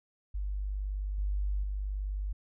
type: tone with level steps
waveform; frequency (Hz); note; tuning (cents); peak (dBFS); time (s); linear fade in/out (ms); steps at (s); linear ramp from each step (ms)
sine; 49.55; G1; +19; -31 / -28 / -31; 0.34-2.33; 10; 1.18 / 1.63; 5
effects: none